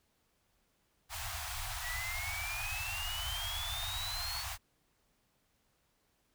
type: band-stop noise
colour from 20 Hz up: pink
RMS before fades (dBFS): -40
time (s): 1.09-4.58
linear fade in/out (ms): 50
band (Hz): 110 to 670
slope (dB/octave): 96
type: exponential sweep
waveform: sine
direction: up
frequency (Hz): 1900 to 4493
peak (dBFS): -39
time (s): 1.81-4.45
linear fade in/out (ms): 50
effects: pink hiss -75 dBFS RMS until 6.34 s